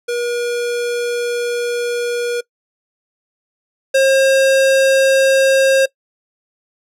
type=tone pair in turn; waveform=square; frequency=479.4 / 536.4 Hz; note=A#4 / C5; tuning=+48 / +43 cents; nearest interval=major second; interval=195 cents; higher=second; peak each=-18 / -10 dBFS; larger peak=second; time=0.08-2.41 / 3.94-5.86 s; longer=first; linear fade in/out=10 ms; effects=noise-tail reverb RT60 0.1 s tail -22 dB re dry + low-pass 11000 Hz 12 dB/octave